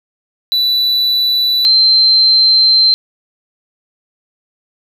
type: tone pair in turn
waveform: triangle / sine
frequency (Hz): 3967 / 4117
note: B7 / C8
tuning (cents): +7 / -29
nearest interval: minor second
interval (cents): 64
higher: second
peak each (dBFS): -9 / -6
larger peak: second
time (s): 0.52-1.65 / 1.65-2.94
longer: second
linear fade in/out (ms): 0
effects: none